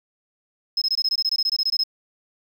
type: tone bursts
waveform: sine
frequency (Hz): 5150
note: E8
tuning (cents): -41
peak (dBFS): -17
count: 16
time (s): 0.77-1.837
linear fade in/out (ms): 5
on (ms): 47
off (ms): 21
effects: tanh soft clip ceiling -15 dBFS + 8-bit